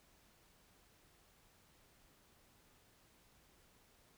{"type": "silence", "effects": ["pink hiss -69 dBFS RMS until 4.17 s"]}